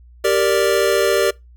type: chord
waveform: square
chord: G minor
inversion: none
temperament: equal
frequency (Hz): 392 / 466.2 / 587.3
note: G4 / Bb4 / D5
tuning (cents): 0 / 0 / 0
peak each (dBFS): -19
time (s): 0.24-1.31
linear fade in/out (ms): 10
effects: noise-tail reverb RT60 0.2 s tail -23 dB re dry + added 60 Hz sine -42 dBFS peak until 1.56 s